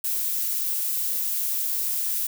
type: noise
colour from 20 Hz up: violet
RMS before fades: -26 dBFS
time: 0.04-2.27 s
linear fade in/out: 5 ms
effects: none